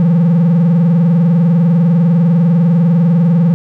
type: tone with vibrato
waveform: triangle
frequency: 167.8 Hz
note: E3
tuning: 31 cents sharp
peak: -5 dBFS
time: 0-3.54 s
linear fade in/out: 0 ms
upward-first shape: sine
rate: 20 Hz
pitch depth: 160 cents each way
effects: none